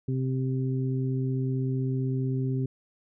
harmonic tone, 130.81 Hz, C3, in tune, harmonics 1 / 2 / 3, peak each -26 / -32 / -36 dBFS, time 0.08-2.66 s, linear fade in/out 5 ms, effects none

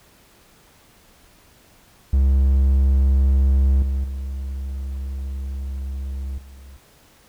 triangle tone with level steps, 67.3 Hz, C2, 49 cents sharp, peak -11 / -17 / -23 / -37 dBFS, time 2.13-6.77 s, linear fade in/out 5 ms, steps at 3.82 / 4.04 / 6.38 s, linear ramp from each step 2 ms, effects pink hiss -53 dBFS RMS until 7.28 s

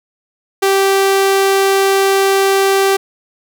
sawtooth tone, 390 Hz, G4, 9 cents flat, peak -6 dBFS, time 0.62-2.97 s, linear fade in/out 10 ms, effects none

